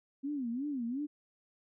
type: tone with vibrato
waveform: sine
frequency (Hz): 261.6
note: C4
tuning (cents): 0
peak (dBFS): -33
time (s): 0.23-1.07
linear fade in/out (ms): 20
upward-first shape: sine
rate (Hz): 2.8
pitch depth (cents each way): 220
effects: none